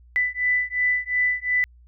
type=beating tone pair; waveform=sine; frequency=1989 / 1991.8 Hz; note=B6 / B6; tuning=+12 / +14 cents; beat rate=2.8 Hz; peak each=-23 dBFS; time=0.16-1.64 s; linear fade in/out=0 ms; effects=added 60 Hz sine -48 dBFS peak until 1.87 s